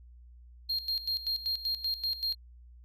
triangle tone with tremolo, 4219 Hz, C8, 14 cents sharp, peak -27 dBFS, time 0.69-2.35 s, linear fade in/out 10 ms, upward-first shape square, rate 5.2 Hz, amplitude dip 75%, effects added 60 Hz sine -50 dBFS peak until 2.84 s

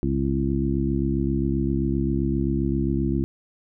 harmonic tone with a mistuned harmonic, 67.6 Hz, C#2, 43 cents flat, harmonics 1 / 2 / 3 / 4 / 5, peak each -27 / -27 / -27 / -27 / -27 dBFS, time 0.03-3.24 s, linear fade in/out 0 ms, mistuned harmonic 1, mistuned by -110 cents, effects none

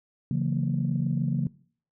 sine chord, F# dominant seventh, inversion second, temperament just, 138.75 / 166.5 / 185 / 231.2 Hz, C#3 / E3 / F#3 / A#3, +2 / +18 / 0 / -14 cents, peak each -26 / -29 / -32 / -30 dBFS, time 0.31-1.47 s, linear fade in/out 2 ms, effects noise-tail reverb RT60 0.5 s tail -21 dB re dry + tanh soft clip ceiling -15 dBFS

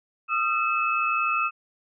sine tone cluster, 1232 / 1352 / 2595 Hz, D#6 / E6 / E7, -17 / +43 / -28 cents, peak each -26 dBFS, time 0.28-1.51 s, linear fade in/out 50 ms, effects none

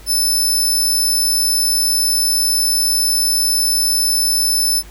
20% pulse tone, 5274 Hz, E8, in tune, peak -8 dBFS, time 0.06-4.83 s, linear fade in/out 50 ms, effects added 50 Hz sine -36 dBFS peak until 4.9 s + pink hiss -43 dBFS RMS until 4.9 s

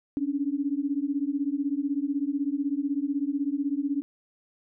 sine beating tone pair, 275.2 / 291.2 Hz, C#4 / D4, -12 / -15 cents, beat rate 16 Hz, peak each -28 dBFS, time 0.17-4.02 s, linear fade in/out 0 ms, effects none

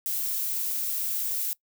violet noise, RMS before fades -29 dBFS, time 0.06-1.53 s, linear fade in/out 0 ms, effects noise-tail reverb RT60 0.1 s tail -22 dB re dry

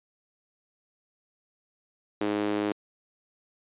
sawtooth tone with high-pass filter, 103.83 Hz, G#2, in tune, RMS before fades -28 dBFS, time 2.21-2.72 s, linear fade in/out 0 ms, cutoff 330 Hz, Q 2.8, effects resampled to 8000 Hz

